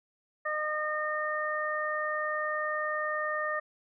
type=harmonic tone; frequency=610 Hz; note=D#5; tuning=34 cents flat; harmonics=1 / 2 / 3; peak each=-34 / -33 / -33 dBFS; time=0.45-3.6 s; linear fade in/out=10 ms; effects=none